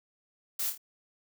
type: noise with echo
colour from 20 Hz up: blue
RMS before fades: -32 dBFS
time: 0.59-0.7 s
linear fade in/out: 5 ms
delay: 26 ms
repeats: 3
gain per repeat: -6 dB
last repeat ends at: 0.778 s
effects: none